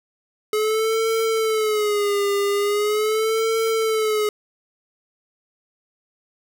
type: tone with vibrato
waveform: square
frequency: 425.1 Hz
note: G#4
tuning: 40 cents sharp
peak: -19 dBFS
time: 0.53-4.29 s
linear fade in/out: 2 ms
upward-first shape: sine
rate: 0.41 Hz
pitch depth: 95 cents each way
effects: none